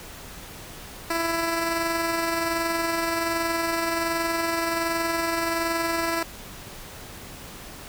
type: tone with amplitude modulation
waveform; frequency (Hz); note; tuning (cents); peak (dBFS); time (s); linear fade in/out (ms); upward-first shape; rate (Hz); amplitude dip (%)
10% pulse; 332.7; E4; +16; -14; 1.1-6.23; 5; sine; 21.3; 30
effects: pink hiss -41 dBFS RMS until 7.88 s